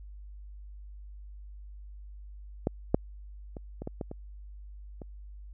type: clicks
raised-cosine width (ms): 2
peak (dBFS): -13 / -8 / -27 / -24 / -21 / -20 / -25 / -28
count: 8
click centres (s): 2.671 / 2.945 / 3.568 / 3.82 / 3.874 / 4.012 / 4.114 / 5.018
effects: added 50 Hz sine -43 dBFS peak until 5.53 s